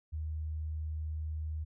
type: tone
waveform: sine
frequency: 77.78 Hz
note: D#2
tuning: in tune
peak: -34 dBFS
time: 0.12-1.65 s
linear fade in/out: 20 ms
effects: none